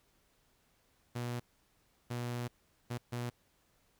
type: tone bursts at uneven times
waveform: sawtooth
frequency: 120.9 Hz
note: B2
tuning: 36 cents flat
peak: -32 dBFS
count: 4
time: 1.15-1.4 / 2.1-2.48 / 2.9-2.98 / 3.12-3.3 s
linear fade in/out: 10 ms
effects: pink hiss -72 dBFS RMS until 3.99 s